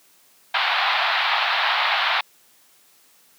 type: band-pass noise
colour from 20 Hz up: pink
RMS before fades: -21 dBFS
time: 0.54-2.21 s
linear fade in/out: 5 ms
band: 720 to 4100 Hz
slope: 48 dB/octave
effects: white hiss -56 dBFS RMS until 3.38 s + high-pass 150 Hz 12 dB/octave